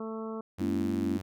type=harmonic tone; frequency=221.6 Hz; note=A3; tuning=13 cents sharp; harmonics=1 / 2 / 3 / 4 / 5 / 6; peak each=-37 / -38 / -46 / -49 / -45 / -49 dBFS; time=0-0.41 s; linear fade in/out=5 ms
type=tone; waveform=sawtooth; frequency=94.1 Hz; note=F#2; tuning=30 cents sharp; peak=-33 dBFS; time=0.58-1.22 s; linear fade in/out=10 ms
type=chord; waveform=sine; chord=A# half-diminished seventh; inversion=third; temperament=just; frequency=209.8 / 233.1 / 279.7 / 335.6 Hz; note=G#3 / A#3 / C#4 / E4; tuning=+18 / 0 / +16 / +31 cents; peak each=-33 / -34 / -32 / -33 dBFS; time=0.6-1.18 s; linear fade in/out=10 ms
effects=none